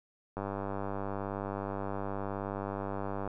click train, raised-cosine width 1 ms, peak -22 dBFS, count 289, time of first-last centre 0.37-3.276 s, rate 99.1 Hz, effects none

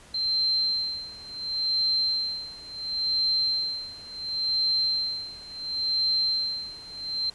sine tone with tremolo, 4126 Hz, C8, 25 cents flat, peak -21 dBFS, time 0.14-7.3 s, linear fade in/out 5 ms, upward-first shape sine, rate 0.71 Hz, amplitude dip 90%, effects pink hiss -51 dBFS RMS until 7.34 s + resampled to 24000 Hz

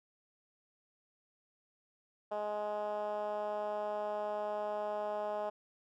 10% pulse tone with band-pass filter, 209.3 Hz, G#3, 14 cents sharp, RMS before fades -37 dBFS, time 2.31-5.5 s, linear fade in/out 10 ms, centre 680 Hz, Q 2.9, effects none

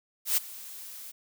blue noise with ADSR envelope, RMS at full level -23 dBFS, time 0.25-1.12 s, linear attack 120 ms, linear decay 16 ms, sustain -20 dB, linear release 16 ms, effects none

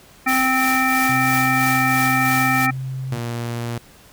harmonic tone, 260.7 Hz, C4, 6 cents flat, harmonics 1 / 3 / 5 / 7 / 9, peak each -22 / -22 / -22 / -22 / -22 dBFS, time 0.26-2.71 s, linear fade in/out 10 ms
white noise with tremolo, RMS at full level -26 dBFS, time 0.27-2.67 s, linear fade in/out 20 ms, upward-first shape triangle, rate 3 Hz, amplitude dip 55%
sine tone with pitch glide, 130.81 to 131.64 Hz, C3 to C3, 0 to +11 cents, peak -24 dBFS, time 1.09-3.18 s, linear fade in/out 2 ms, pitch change +11 cents, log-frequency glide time 2.43-2.85 s
sawtooth tone, 118.2 Hz, A#2, 24 cents sharp, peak -20 dBFS, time 3.12-3.78 s, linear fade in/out 0 ms
effects pink hiss -48 dBFS RMS until 4.12 s

